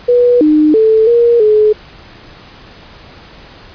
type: tone with pitch steps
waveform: sine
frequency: 487.5 / 305.2 / 439.9 / 471.9 / 426.5 Hz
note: B4 / D#4 / A4 / A#4 / G#4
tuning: -23 / -33 / 0 / +21 / +46 cents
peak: -5 dBFS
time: 0.08-1.73 s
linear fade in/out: 10 ms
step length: 330 ms
effects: pink hiss -37 dBFS RMS until 3.74 s + resampled to 11025 Hz